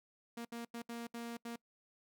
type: tone bursts at uneven times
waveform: sawtooth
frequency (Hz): 234.3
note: A#3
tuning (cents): +9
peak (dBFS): -38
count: 6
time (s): 0.37-0.45 / 0.52-0.65 / 0.74-0.82 / 0.89-1.07 / 1.14-1.37 / 1.45-1.56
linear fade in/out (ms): 5
effects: noise-tail reverb RT60 0.1 s tail -24 dB re dry